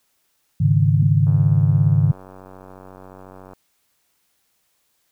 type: chord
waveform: sine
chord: Ab suspended fourth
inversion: none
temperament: just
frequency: 103.83 / 138.43 / 155.74 Hz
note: Ab2 / Db3 / Eb3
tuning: 0 / -2 / +2 cents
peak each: -17 dBFS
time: 0.6-2.12 s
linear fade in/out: 10 ms
type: tone with exponential decay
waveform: sine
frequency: 207.7 Hz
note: G#3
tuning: in tune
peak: -22 dBFS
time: 1.02-1.11 s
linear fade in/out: 5 ms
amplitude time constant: 18 ms
type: click train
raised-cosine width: 1 ms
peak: -27 dBFS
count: 214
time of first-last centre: 1.27-3.534 s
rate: 94.1 Hz
effects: white hiss -67 dBFS RMS until 5.11 s